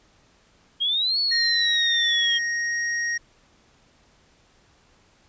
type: exponential two-way sweep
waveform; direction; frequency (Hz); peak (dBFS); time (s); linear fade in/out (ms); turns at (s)
sine; up then down; 3206 to 4445 to 3206; -20; 0.8-2.39; 20; 1.19
type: tone with pitch glide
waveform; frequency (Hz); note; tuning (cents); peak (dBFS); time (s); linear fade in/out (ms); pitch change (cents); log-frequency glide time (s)
square; 1862 to 1875; A#6 to A#6; -2 to +10; -24; 1.31-3.18; 10; +12; 1.52-2.78
effects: pink hiss -59 dBFS RMS until 5.28 s + resampled to 16000 Hz